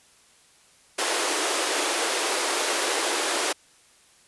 pink high-pass noise, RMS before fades -25 dBFS, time 0.98-3.53 s, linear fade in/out 10 ms, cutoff 320 Hz, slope 48 dB/octave, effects white hiss -57 dBFS RMS until 4.27 s + resampled to 24000 Hz

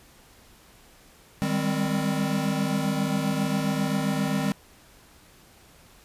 square chord, Ab major seventh, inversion second, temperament equal with one note detuned, 155.56 / 196 / 203.5 / 261.6 Hz, Eb3 / G3 / Ab3 / C4, 0 / 0 / -35 / 0 cents, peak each -30 dBFS, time 1.42-4.52 s, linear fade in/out 0 ms, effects pink hiss -54 dBFS RMS until 6.04 s + resampled to 32000 Hz

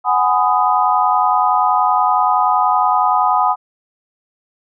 sine chord, G# minor seventh, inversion third, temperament equal with one note detuned, 740 / 830.6 / 1004.5 / 1244.5 Hz, F#5 / G#5 / B5 / D#6, 0 / 0 / +29 / 0 cents, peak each -17 dBFS, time 0.04-3.56 s, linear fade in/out 50 ms, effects none

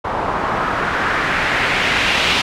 white noise with low-pass filter sweep, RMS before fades -18 dBFS, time 0.04-2.42 s, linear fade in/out 10 ms, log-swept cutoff 910 to 3100 Hz, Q 1.7, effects none

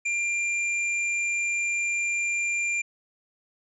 square tone, 2385 Hz, D7, 26 cents sharp, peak -25 dBFS, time 0.05-2.82 s, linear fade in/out 10 ms, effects resampled to 22050 Hz

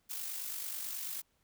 blue noise with amplitude modulation, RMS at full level -38 dBFS, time 0.09-1.22 s, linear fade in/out 20 ms, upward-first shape sine, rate 49.2 Hz, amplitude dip 45%, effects pink hiss -75 dBFS RMS until 1.43 s

